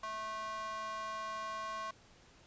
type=tone with high-pass filter; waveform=square; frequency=218.1 Hz; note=A3; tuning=15 cents flat; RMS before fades=-41 dBFS; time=0.03-1.91 s; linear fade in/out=5 ms; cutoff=950 Hz; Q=8.4; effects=pink hiss -62 dBFS RMS until 2.46 s + resampled to 16000 Hz